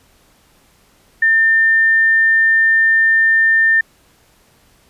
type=tone; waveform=sine; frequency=1800 Hz; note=A6; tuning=39 cents sharp; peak=-9 dBFS; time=1.22-3.81 s; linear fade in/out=5 ms; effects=pink hiss -53 dBFS RMS until 4.89 s + resampled to 32000 Hz